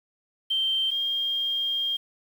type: tone pair in turn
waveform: sine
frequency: 3136 / 3213 Hz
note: G7 / G7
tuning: 0 / +42 cents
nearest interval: unison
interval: 42 cents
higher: second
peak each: -22 / -24 dBFS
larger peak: first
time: 0.5-0.91 / 0.91-1.97 s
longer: second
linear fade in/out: 10 ms
effects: 8-bit